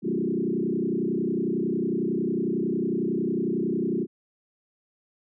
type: tone with frequency modulation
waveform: sine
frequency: 284.2 Hz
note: C#4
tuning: 43 cents sharp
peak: -23 dBFS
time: 0.02-4.07 s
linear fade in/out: 50 ms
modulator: 31 Hz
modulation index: 3.4
effects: none